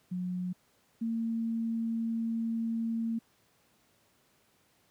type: tone pair in turn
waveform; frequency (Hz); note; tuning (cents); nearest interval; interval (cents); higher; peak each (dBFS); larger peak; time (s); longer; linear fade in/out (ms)
sine; 180.8 / 227.8; F#3 / A#3; -40 / -40; major third; 400; second; -31 / -29; second; 0.11-0.53 / 1.01-3.19; second; 10
effects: pink hiss -68 dBFS RMS until 4.9 s + high-pass 100 Hz 12 dB/octave